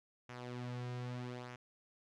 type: tone with flanger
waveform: sawtooth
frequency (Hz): 123.47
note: B2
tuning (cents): 0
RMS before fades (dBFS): -44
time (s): 0.29-1.56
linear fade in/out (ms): 5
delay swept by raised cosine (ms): 0.23 to 3.53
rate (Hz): 0.8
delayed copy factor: -0.6
effects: low-pass 5000 Hz 12 dB/octave